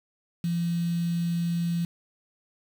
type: tone with quantisation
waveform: sine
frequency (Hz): 170.5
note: F3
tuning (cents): -41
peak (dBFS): -24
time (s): 0.44-1.85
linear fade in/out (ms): 2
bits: 7
effects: none